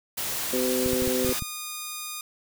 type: noise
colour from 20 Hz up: white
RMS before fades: -30 dBFS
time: 0.17-1.4 s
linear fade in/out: 10 ms
type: harmonic tone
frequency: 127.1 Hz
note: C3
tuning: 50 cents flat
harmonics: 2 / 3 / 4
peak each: -28 / -28 / -28 dBFS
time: 0.53-1.33 s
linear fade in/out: 2 ms
type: clicks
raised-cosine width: 5 ms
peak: -20 dBFS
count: 7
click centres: 0.861 / 0.933 / 1.022 / 1.076 / 1.248 / 1.293 / 1.423 s
type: tone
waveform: 5% pulse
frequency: 1226 Hz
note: D#6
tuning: 26 cents flat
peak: -21 dBFS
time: 1.25-2.21 s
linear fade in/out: 2 ms
effects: none